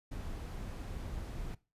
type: noise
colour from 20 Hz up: brown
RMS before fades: -41 dBFS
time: 0.11-1.55 s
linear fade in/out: 10 ms
effects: noise-tail reverb RT60 0.3 s tail -21 dB re dry + resampled to 32000 Hz